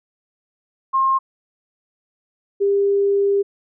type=tone pair in turn; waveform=sine; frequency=1067 / 399.7 Hz; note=C6 / G4; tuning=+34 / +34 cents; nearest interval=octave + perfect fourth; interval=1700 cents; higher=first; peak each=-14 / -14 dBFS; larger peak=neither; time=0.93-1.19 / 2.6-3.43 s; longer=second; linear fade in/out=20 ms; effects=none